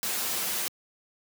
white noise with comb filter, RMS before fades -30 dBFS, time 0.03-0.68 s, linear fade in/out 0 ms, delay 7.2 ms, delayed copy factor -0.55, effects high-pass 150 Hz 12 dB/octave

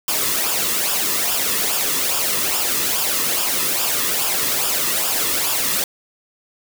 white noise with flanger, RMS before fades -20 dBFS, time 0.08-5.84 s, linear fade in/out 2 ms, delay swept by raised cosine 0.48 to 1.34 ms, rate 2.4 Hz, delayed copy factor -0.6, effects none

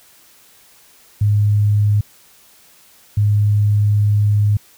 sine tone bursts at uneven times, 103.83 Hz, G#2, in tune, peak -11 dBFS, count 2, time 1.21-2.01 / 3.17-4.57 s, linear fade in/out 5 ms, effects white hiss -49 dBFS RMS until 4.77 s

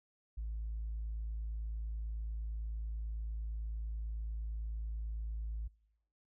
triangle tone with tanh clipping, 54.5 Hz, A1, 16 cents flat, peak -37 dBFS, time 0.37-5.68 s, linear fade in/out 10 ms, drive 5 dB, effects noise-tail reverb RT60 1.0 s tail -26 dB re dry

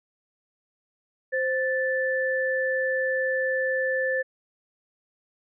sine tone pair together, 522 / 1755.8 Hz, C5 / A6, -4 / -4 cents, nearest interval octave + major sixth, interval 2100 cents, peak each -25 / -26 dBFS, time 1.32-4.23 s, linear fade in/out 20 ms, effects none

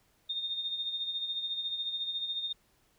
sine tone with tremolo, 3661 Hz, A#7, 32 cents flat, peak -30 dBFS, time 0.29-2.53 s, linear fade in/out 10 ms, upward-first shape sine, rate 14 Hz, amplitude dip 55%, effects pink hiss -69 dBFS RMS until 2.98 s

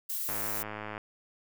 violet noise, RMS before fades -34 dBFS, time 0.09-0.63 s, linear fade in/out 10 ms
click train, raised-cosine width 0.5 ms, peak -23 dBFS, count 74, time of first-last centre 0.29-0.979 s, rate 106 Hz
effects none

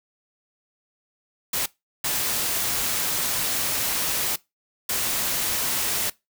white noise bursts at uneven times, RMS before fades -25 dBFS, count 3, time 1.53-1.66 / 2.04-4.36 / 4.89-6.1 s, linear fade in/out 5 ms, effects noise-tail reverb RT60 0.2 s tail -21 dB re dry

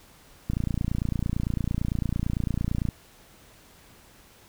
click train, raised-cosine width 5 ms, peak -14 dBFS, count 70, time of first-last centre 0.5-2.888 s, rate 28.9 Hz, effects pink hiss -54 dBFS RMS until 4.48 s

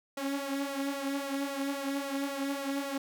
sawtooth tone with flanger, 277.2 Hz, C#4, in tune, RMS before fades -34 dBFS, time 0.17-2.98 s, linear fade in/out 5 ms, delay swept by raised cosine 1.5 to 4.2 ms, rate 3.7 Hz, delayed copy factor +0.65, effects none

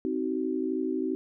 sine chord, C diminished, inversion none, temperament just, 261.6 / 314 / 376.7 Hz, C4 / Eb4 / Gb4, 0 / +16 / +31 cents, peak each -31 dBFS, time 0.05-1.15 s, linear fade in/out 0 ms, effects none

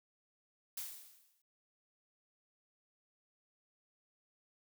blue noise with exponential decay, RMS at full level -40 dBFS, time 0.77-1.42 s, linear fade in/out 5 ms, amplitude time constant 140 ms, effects none

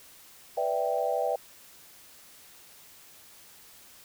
sine chord, E minor seventh, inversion second, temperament equal, 493.9 / 587.3 / 659.3 / 784 Hz, B4 / D5 / E5 / G5, 0 / 0 / 0 / 0 cents, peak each -31 dBFS, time 0.57-1.36 s, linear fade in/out 5 ms, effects white hiss -53 dBFS RMS until 4.04 s

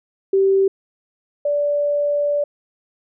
sine tone pair in turn, 388.1 / 581.5 Hz, G4 / D5, -17 / -17 cents, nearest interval perfect fifth, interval 700 cents, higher second, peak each -12 / -16 dBFS, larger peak first, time 0.33-0.68 / 1.45-2.44 s, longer second, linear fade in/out 5 ms, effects none

